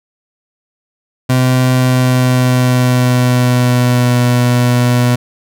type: tone with pitch glide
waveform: 30% pulse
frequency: 127.8 to 122.88 Hz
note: C3 to B2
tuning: -40 to -8 cents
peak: -6 dBFS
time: 1.29-5.16 s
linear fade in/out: 10 ms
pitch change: -68 cents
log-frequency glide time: 1.73-4.2 s
effects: none